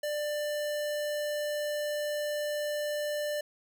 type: tone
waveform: square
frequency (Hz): 593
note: D5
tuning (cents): +17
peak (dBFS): -31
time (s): 0.03-3.41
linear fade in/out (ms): 5
effects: none